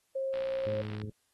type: tone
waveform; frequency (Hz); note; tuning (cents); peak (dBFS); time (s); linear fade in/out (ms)
sine; 535; C5; +38; -30; 0.15-0.82; 10
type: click train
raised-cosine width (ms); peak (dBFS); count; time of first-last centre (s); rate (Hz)
0.3; -29; 42; 0.34-1.017; 60.6
type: harmonic tone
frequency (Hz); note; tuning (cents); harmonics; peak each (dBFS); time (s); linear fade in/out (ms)
105.8; G#2; +33; 1 / 2 / 3 / 4 / 5; -37 / -42 / -48 / -47 / -59; 0.66-1.1; 5
effects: white hiss -74 dBFS RMS until 1.33 s + AAC 32 kbps